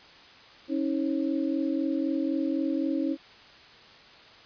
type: tone cluster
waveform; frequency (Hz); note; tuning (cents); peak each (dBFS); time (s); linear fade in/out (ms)
sine; 274.1 / 318 / 543; C#4 / D#4 / C#5; -19 / +38 / -36; -28 / -28 / -36; 0.68-3.17; 50
effects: white hiss -51 dBFS RMS until 4.45 s + resampled to 11025 Hz